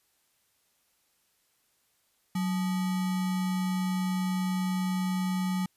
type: tone with sample-and-hold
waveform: sine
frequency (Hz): 185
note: F#3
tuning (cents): 0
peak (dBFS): -26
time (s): 2.35-5.66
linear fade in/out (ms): 5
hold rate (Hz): 1050
effects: white hiss -71 dBFS RMS until 5.76 s + resampled to 32000 Hz